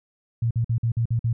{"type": "tone bursts", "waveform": "sine", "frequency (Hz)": 115.9, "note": "A#2", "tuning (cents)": -10, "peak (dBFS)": -19, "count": 7, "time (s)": [0.42, 1.33], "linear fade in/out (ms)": 5, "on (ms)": 88, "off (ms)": 49, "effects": []}